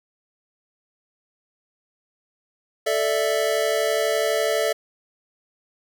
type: chord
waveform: square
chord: A suspended fourth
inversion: none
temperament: equal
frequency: 440 / 587.3 / 659.3 Hz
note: A4 / D5 / E5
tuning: 0 / 0 / 0 cents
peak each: -25 dBFS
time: 2.86-4.73 s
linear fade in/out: 10 ms
effects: none